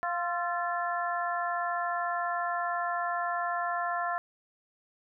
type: harmonic tone with a mistuned harmonic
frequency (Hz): 349.2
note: F4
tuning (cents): 0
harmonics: 2 / 3 / 4 / 5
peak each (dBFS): -32 / -34 / -35 / -36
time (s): 0.03-4.18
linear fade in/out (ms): 0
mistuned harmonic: 4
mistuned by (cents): -46
effects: none